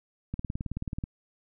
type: click train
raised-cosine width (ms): 5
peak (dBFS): -20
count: 14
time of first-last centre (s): 0.34-1.039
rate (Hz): 18.6
effects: none